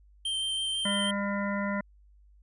square tone with vibrato, 3136 Hz, G7, in tune, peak -29 dBFS, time 0.25-1.11 s, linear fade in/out 5 ms, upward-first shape sine, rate 6.1 Hz, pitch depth 9 cents each way
harmonic tone, 201 Hz, G3, 44 cents sharp, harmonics 1 / 3 / 5 / 7 / 9 / 10, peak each -30 / -35 / -37 / -38 / -40 / -40 dBFS, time 0.85-1.81 s, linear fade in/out 5 ms
effects added 50 Hz sine -55 dBFS peak until 2.42 s + resampled to 24000 Hz

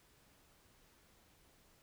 silence, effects pink hiss -68 dBFS RMS until 1.82 s

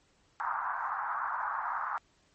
pink band-pass noise, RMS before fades -34 dBFS, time 0.4-1.98 s, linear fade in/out 0 ms, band 840 to 1500 Hz, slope 48 dB/octave, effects pink hiss -68 dBFS RMS until 2.34 s + MP3 32 kbps

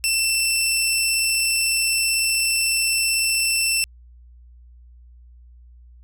15% pulse tone, 2681 Hz, E7, 29 cents sharp, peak -11 dBFS, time 0.04-3.84 s, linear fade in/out 0 ms, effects added 60 Hz sine -44 dBFS peak until 6.03 s

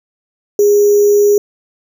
sine tone with sample-and-hold, 410.8 Hz, G#4, 19 cents flat, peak -6 dBFS, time 0.59-1.38 s, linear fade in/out 2 ms, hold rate 6300 Hz, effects none

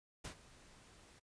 pink noise with ADSR envelope, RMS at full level -45 dBFS, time 0.24-1.2 s, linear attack 10 ms, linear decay 93 ms, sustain -17 dB, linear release 20 ms, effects noise-tail reverb RT60 0.1 s tail -24 dB re dry + resampled to 22050 Hz

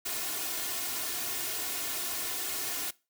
white noise with comb filter, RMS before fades -34 dBFS, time 0.05-2.91 s, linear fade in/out 10 ms, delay 2.8 ms, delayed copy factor +0.7, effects noise-tail reverb RT60 0.3 s tail -22 dB re dry + high-pass 100 Hz 12 dB/octave

